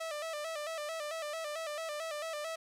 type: tone with vibrato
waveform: sawtooth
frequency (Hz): 622.3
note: D#5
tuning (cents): 0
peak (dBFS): -33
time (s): 0-2.56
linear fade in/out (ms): 10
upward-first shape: square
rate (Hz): 4.5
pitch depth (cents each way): 78
effects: low-pass 11000 Hz 12 dB/octave + 12-bit